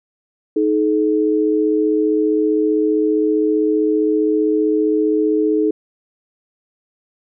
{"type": "tone pair together", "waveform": "sine", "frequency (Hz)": [312.9, 428.2], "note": ["D#4", "A4"], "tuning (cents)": [10, -47], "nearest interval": "perfect fourth", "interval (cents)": 543, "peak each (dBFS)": -16, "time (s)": [0.56, 5.71], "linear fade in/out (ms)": 5, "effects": []}